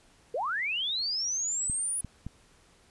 sine linear sweep, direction up, 424.6 to 9956 Hz, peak -28 dBFS, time 0.34-2.01 s, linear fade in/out 5 ms
clicks, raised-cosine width 5 ms, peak -24 dBFS, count 3, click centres 1.698 / 2.047 / 2.266 s
effects pink hiss -61 dBFS RMS until 2.9 s + resampled to 24000 Hz

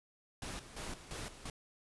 pink noise with tremolo, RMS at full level -43 dBFS, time 0.42-1.5 s, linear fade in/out 2 ms, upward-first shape square, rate 2.9 Hz, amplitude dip 70%, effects resampled to 24000 Hz

